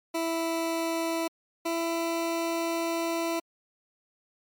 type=tone pair in turn; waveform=20% pulse; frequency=330 / 333.4 Hz; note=E4 / E4; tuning=+2 / +20 cents; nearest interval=unison; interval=18 cents; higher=second; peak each=-22 dBFS; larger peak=neither; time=0.14-1.28 / 1.65-3.4 s; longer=second; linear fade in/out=10 ms; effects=MP3 96 kbps